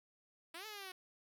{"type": "exponential two-way sweep", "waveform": "5% pulse", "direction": "up then down", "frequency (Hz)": [316.6, 440, 364.7], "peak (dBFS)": -35, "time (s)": [0.54, 0.92], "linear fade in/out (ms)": 5, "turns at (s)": 0.66, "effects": []}